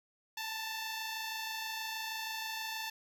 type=tone pair together; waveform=10% pulse; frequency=880 / 906.3 Hz; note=A5 / A#5; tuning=0 / -49 cents; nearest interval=minor second; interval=51 cents; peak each=-30 / -36 dBFS; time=0.37-2.9 s; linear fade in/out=5 ms; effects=none